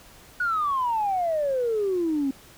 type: exponential sweep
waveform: sine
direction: down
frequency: 1480 to 264 Hz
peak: -21 dBFS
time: 0.4-2.31 s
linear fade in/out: 5 ms
effects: tanh soft clip ceiling -17 dBFS + pink hiss -50 dBFS RMS until 2.57 s